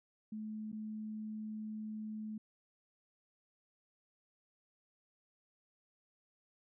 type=tone with dropouts; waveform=sine; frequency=215.6 Hz; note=A3; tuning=35 cents flat; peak=-40 dBFS; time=0.32-2.38 s; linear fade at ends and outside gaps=5 ms; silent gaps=0.718-0.727 s; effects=none